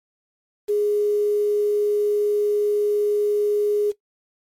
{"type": "tone with quantisation", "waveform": "sine", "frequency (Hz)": 415.3, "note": "G#4", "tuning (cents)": 0, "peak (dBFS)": -17, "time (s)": [0.68, 3.92], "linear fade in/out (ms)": 20, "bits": 7, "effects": ["noise-tail reverb RT60 0.1 s tail -17 dB re dry", "MP3 64 kbps"]}